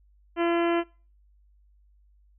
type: harmonic tone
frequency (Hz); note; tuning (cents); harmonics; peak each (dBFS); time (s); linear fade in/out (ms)
340.3; F4; -45; 1 / 2 / 3 / 4 / 5 / 6 / 7 / 8 / 9; -23 / -29 / -33 / -35 / -37 / -39 / -40 / -41 / -42; 0.36-0.84; 50
effects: noise-tail reverb RT60 0.4 s tail -25 dB re dry + added 50 Hz sine -57 dBFS peak until 2.38 s